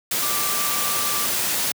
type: tone in noise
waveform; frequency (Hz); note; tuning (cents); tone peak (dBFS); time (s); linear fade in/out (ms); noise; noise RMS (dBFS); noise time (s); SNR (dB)
sine; 1174.7; D6; 0; -29; 0.22-1.26; 5; white; -23; 0.11-1.72; -9
effects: high-pass 100 Hz 12 dB/octave